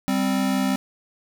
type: tone pair together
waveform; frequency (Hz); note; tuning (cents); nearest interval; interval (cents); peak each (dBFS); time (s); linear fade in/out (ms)
square; 196 / 261.6; G3 / C4; 0 / 0; perfect fourth; 500; -24 / -23; 0.08-0.76; 0
effects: none